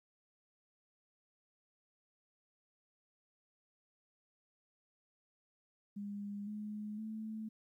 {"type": "tone with pitch steps", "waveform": "sine", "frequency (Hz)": [203.2, 210.7, 218.5], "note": ["G#3", "G#3", "A3"], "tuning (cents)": [-38, 25, -12], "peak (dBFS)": -40, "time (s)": [5.96, 7.49], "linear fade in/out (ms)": 10, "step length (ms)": 510, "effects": ["13-bit"]}